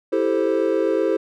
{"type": "chord", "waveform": "triangle", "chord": "A minor seventh", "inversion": "second", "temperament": "equal", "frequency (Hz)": [329.6, 392, 440, 523.3], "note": ["E4", "G4", "A4", "C5"], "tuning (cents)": [0, 0, 0, 0], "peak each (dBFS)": -21, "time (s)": [0.12, 1.17], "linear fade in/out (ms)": 10, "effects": []}